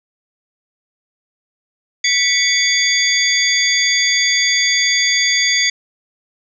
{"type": "tone cluster", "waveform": "sine", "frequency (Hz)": [1967, 2224, 3452, 4710, 6610], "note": ["B6", "C#7", "A7", "D8", "G#8"], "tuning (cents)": [-7, 5, -34, 4, -9], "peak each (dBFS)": -19, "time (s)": [2.04, 5.7], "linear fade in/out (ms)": 5, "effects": []}